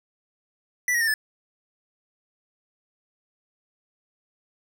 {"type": "tone with pitch steps", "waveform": "square", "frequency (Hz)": [1972, 1890.6, 1812.5, 1737.7], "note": ["B6", "A#6", "A#6", "A6"], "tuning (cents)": [-3, 24, -49, -22], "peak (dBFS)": -21, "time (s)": [0.88, 1.14], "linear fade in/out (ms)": 2, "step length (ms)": 65, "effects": []}